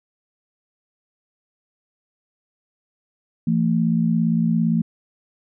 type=tone pair together; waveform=sine; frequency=168.04 / 225.6 Hz; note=E3 / A3; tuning=+34 / +44 cents; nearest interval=perfect fourth; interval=510 cents; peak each=-19 dBFS; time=3.47-4.82 s; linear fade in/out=5 ms; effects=none